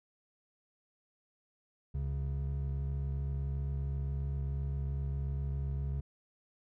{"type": "tone pair together", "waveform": "triangle", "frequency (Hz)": [69.9, 137.48], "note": ["C#2", "C#3"], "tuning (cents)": [15, -14], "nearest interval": "octave", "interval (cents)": 1171, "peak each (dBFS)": [-32, -35], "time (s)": [1.94, 6.01], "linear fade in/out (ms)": 10, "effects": []}